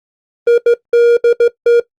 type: tone bursts at uneven times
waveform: triangle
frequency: 472.8 Hz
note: A#4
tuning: 24 cents sharp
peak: -3 dBFS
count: 6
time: 0.47-0.58 / 0.66-0.74 / 0.93-1.17 / 1.24-1.33 / 1.4-1.48 / 1.66-1.8 s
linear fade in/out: 5 ms
effects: noise-tail reverb RT60 0.1 s tail -18 dB re dry + Opus 24 kbps